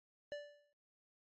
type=tone with exponential decay; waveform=square; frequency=584 Hz; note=D5; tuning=10 cents flat; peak=-40 dBFS; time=0.32-0.73 s; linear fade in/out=0 ms; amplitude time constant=87 ms; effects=low-pass 4000 Hz 12 dB/octave + MP3 32 kbps